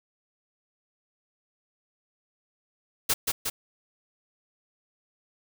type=noise with echo; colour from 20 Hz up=white; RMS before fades=-23 dBFS; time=3.09-3.14 s; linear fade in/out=10 ms; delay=180 ms; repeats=2; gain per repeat=-3 dB; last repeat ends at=3.5 s; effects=none